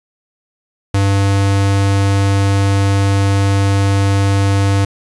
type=tone; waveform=square; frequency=98.8 Hz; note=G2; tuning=14 cents sharp; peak=-11 dBFS; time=0.94-4.85 s; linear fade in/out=5 ms; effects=resampled to 24000 Hz + 7-bit